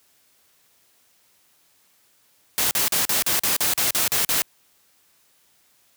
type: noise bursts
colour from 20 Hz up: white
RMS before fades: -21 dBFS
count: 11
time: 2.58-4.42 s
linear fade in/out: 0 ms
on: 130 ms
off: 41 ms
effects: white hiss -61 dBFS RMS until 5.96 s + high-pass 60 Hz 12 dB/octave